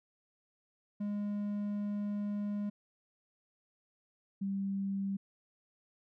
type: tone pair in turn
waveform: triangle / sine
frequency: 205.6 / 196.15 Hz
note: G#3 / G3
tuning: -17 / +1 cents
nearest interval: minor second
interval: 82 cents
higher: first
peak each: -31 / -32 dBFS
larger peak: first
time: 1-2.7 / 4.41-5.17 s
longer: first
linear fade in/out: 10 ms
effects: none